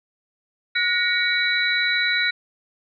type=tone cluster; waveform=sine; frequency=1451 / 1884 / 2254 / 3941 Hz; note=F#6 / A#6 / C#7 / B7; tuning=-34 / +18 / +28 / -4 cents; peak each=-24 dBFS; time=0.75-2.31 s; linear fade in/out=10 ms; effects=none